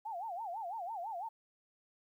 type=tone with vibrato; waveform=sine; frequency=791 Hz; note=G5; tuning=15 cents sharp; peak=-38 dBFS; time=0.05-1.29 s; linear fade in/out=10 ms; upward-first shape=sine; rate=6 Hz; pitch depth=260 cents each way; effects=12-bit